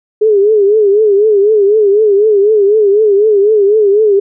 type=tone with vibrato; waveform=sine; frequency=415.3 Hz; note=G#4; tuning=in tune; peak=-5 dBFS; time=0.21-4.2 s; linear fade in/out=10 ms; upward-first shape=triangle; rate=4 Hz; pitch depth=120 cents each way; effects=none